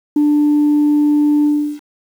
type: tone with ADSR envelope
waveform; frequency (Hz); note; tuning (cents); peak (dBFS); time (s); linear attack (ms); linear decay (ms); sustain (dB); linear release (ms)
sine; 295.7; D4; +12; -6; 0.16-1.8; 6; 4; -2; 350
effects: tanh soft clip ceiling -7 dBFS + 7-bit